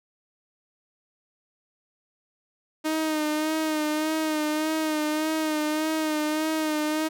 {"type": "tone with vibrato", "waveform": "sawtooth", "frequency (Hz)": 309.6, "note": "D#4", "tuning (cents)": -9, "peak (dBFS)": -20, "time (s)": [2.84, 7.09], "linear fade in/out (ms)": 20, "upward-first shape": "sine", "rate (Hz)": 1.7, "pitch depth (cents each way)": 37, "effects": []}